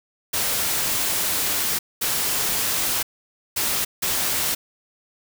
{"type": "noise bursts at uneven times", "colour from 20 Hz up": "white", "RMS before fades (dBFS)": -23, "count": 4, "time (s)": [[0.33, 1.79], [2.01, 3.03], [3.56, 3.85], [4.02, 4.55]], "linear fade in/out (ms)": 10, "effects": []}